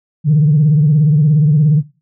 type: tone with vibrato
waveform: sine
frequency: 150.3 Hz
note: D3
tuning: 40 cents sharp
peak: -6 dBFS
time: 0.24-1.83 s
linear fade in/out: 50 ms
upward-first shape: sine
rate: 17 Hz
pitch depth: 110 cents each way
effects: noise-tail reverb RT60 0.3 s tail -18 dB re dry + tanh soft clip ceiling -3 dBFS